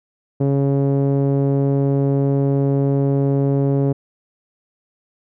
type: tone with low-pass filter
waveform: sawtooth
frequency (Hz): 138.59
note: C#3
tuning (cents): 0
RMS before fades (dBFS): -17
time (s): 0.4-3.93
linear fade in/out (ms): 10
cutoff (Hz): 460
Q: 1.6
effects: none